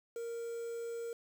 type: tone with quantisation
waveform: triangle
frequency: 465.4 Hz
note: A#4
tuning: 3 cents flat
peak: -36 dBFS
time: 0.16-1.13 s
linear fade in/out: 2 ms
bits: 9
effects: none